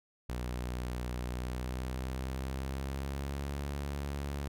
sawtooth tone with pitch glide, 61.5 to 70.64 Hz, B1 to C#2, -7 to +33 cents, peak -31 dBFS, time 0.29-4.48 s, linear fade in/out 5 ms, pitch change +240 cents, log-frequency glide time 1.32-3.56 s, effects none

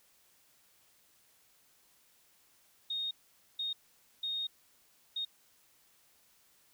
sine tone bursts at uneven times, 3713 Hz, A#7, 8 cents flat, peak -33 dBFS, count 4, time 2.9-3.11 / 3.59-3.73 / 4.23-4.47 / 5.16-5.25 s, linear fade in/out 5 ms, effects white hiss -67 dBFS RMS until 6.73 s

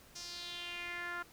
sawtooth tone with band-pass filter sweep, 349.2 Hz, F4, in tune, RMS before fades -43 dBFS, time 0.15-1.23 s, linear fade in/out 10 ms, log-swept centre 5800 to 1400 Hz, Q 3.6, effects pink hiss -60 dBFS RMS until 1.32 s

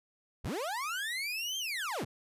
30% pulse linear two-way sweep, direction up then down, 34.65 to 3206 to 51.3 Hz, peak -31 dBFS, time 0.44-2.05 s, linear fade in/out 10 ms, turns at 1.58 s, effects resampled to 32000 Hz

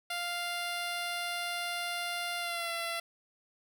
10% pulse tone with pitch glide, 698.5 to 676.3 Hz, F5 to E5, 0 to +44 cents, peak -25 dBFS, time 0.1-3 s, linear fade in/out 5 ms, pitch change -56 cents, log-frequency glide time 2.39-2.71 s, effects none

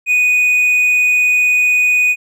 triangle tone, 2481 Hz, D#7, 6 cents flat, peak -8 dBFS, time 0.06-2.16 s, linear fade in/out 50 ms, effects none

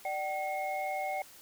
sine tone cluster, 594 / 765 / 2163 Hz, D5 / G5 / C#7, +20 / -42 / -43 cents, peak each -37 / -33 / -39 dBFS, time 0.05-1.22 s, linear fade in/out 2 ms, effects tanh soft clip ceiling -23 dBFS + white hiss -54 dBFS RMS until 1.41 s

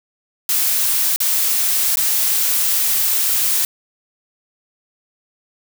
blue noise with dropouts, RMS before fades -17 dBFS, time 0.49-3.65 s, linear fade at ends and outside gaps 1 ms, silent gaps 1.161-1.203 / 1.957-1.971 s, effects none

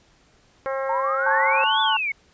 harmonic tone, 268.7 Hz, C4, 46 cents sharp, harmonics 2 / 3 / 4 / 5 / 6 / 7 / 8, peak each -25 / -34 / -32 / -34 / -37 / -40 / -43 dBFS, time 0.66-1.64 s, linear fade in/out 0 ms
sine exponential two-way sweep, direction up then down, 880 to 3520 to 2154 Hz, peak -22 dBFS, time 0.89-2.12 s, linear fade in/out 5 ms, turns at 1.81 s
sine chord, F# minor, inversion first, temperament equal, 880 / 1108.7 / 1480 Hz, A5 / C#6 / F#6, 0 / 0 / 0 cents, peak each -21 / -25 / -25 dBFS, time 1.26-1.97 s, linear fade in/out 5 ms
effects pink hiss -58 dBFS RMS until 2.33 s + resampled to 16000 Hz

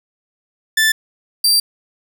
sawtooth tone pair in turn, 1760 / 4699 Hz, A6 / D8, 0 / 0 cents, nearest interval octave + perfect fourth, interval 1700 cents, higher second, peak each -8 dBFS, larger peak neither, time 0.77-0.92 / 1.44-1.6 s, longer second, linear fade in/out 5 ms, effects none

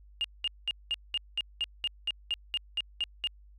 sine tone bursts, 2833 Hz, F7, 24 cents sharp, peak -26 dBFS, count 14, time 0.21-3.272 s, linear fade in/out 0 ms, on 33 ms, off 200 ms, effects tanh soft clip ceiling -22 dBFS + added 50 Hz sine -52 dBFS peak until 3.58 s

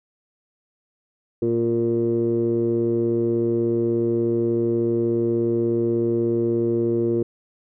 15% pulse tone with low-pass filter, 116.54 Hz, A#2, in tune, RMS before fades -21 dBFS, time 1.42-7.23 s, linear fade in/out 5 ms, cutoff 400 Hz, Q 7.1, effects none

